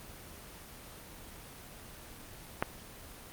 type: click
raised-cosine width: 0.5 ms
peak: -13 dBFS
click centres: 2.625 s
effects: pink hiss -49 dBFS RMS until 3.32 s + Opus 24 kbps